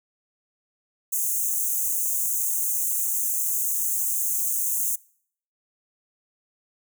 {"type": "high-pass noise", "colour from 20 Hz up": "white", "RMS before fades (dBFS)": -25, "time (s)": [1.12, 4.96], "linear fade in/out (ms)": 10, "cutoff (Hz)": 6200, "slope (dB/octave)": 96, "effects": ["noise-tail reverb RT60 0.6 s tail -24 dB re dry"]}